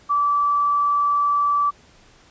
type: tone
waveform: sine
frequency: 1158 Hz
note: D6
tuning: 25 cents flat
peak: -16 dBFS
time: 0.09-1.71 s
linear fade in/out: 20 ms
effects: pink hiss -52 dBFS RMS until 2.3 s + resampled to 16000 Hz